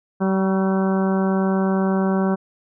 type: harmonic tone with a mistuned harmonic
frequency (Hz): 191.5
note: G3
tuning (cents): -40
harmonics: 1 / 2 / 3 / 4 / 5 / 6 / 7 / 8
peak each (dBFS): -18 / -24 / -28 / -30 / -32 / -34 / -35 / -36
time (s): 0.2-2.36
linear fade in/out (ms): 20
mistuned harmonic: 6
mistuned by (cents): -37
effects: none